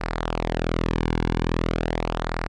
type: tone with flanger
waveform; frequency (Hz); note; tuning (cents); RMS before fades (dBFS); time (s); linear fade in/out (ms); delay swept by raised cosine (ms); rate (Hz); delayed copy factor
sawtooth; 41.2; E1; 0; -25; 0-2.48; 20; 0.3 to 1.6; 0.41; -0.65
effects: low-pass 4000 Hz 12 dB/octave